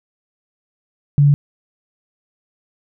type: tone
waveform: sine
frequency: 143.6 Hz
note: D3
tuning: 39 cents flat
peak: -8 dBFS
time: 1.18-1.34 s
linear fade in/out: 0 ms
effects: none